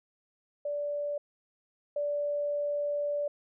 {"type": "tone pair in turn", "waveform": "sine", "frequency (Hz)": [582, 582], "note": ["D5", "D5"], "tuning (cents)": [-16, -16], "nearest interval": "unison", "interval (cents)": 0, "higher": "neither", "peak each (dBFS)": [-30, -28], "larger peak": "second", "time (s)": [[0.65, 1.18], [1.96, 3.28]], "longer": "second", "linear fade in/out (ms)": 5, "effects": []}